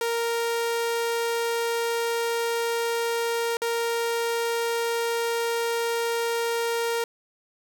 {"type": "tone with dropouts", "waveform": "sawtooth", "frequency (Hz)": 465.3, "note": "A#4", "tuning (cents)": -3, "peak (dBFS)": -20, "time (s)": [0.01, 7.04], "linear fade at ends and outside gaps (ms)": 2, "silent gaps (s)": [3.57, 3.618], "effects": []}